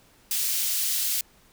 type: high-pass noise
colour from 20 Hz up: white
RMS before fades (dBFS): -26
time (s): 0.31-1.21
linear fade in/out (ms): 2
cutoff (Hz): 3100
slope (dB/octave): 12
effects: pink hiss -58 dBFS RMS until 1.52 s